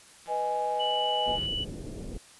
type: click train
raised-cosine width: 0.3 ms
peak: -36 dBFS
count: 206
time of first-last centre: 0.26-1.459 s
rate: 171 Hz
type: chord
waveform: sine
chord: G# minor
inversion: first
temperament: equal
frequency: 493.9 / 622.3 / 830.6 Hz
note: B4 / D#5 / G#5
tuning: 0 / 0 / 0 cents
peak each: -34 / -33 / -28 dBFS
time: 0.27-1.39 s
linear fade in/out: 50 ms
type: tone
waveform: sine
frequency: 2960 Hz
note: F#7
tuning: in tune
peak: -29 dBFS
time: 0.79-1.65 s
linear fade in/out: 20 ms
type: low-pass noise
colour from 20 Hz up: pink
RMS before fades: -38 dBFS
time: 1.26-2.18 s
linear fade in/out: 10 ms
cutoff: 500 Hz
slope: 24 dB/octave
effects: white hiss -53 dBFS RMS until 2.39 s + resampled to 24000 Hz